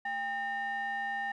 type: ring-modulated tone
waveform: triangle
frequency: 511 Hz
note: C5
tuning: 41 cents flat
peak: -27 dBFS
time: 0.05-1.32 s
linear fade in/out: 5 ms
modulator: 1310 Hz
effects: none